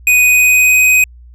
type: tone with pitch glide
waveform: square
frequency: 2489 to 2509 Hz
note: D#7 to D#7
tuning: 0 to +14 cents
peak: -7 dBFS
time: 0.07-1.04 s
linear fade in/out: 2 ms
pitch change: +14 cents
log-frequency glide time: 0.22-0.81 s
effects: added 60 Hz sine -35 dBFS peak until 1.34 s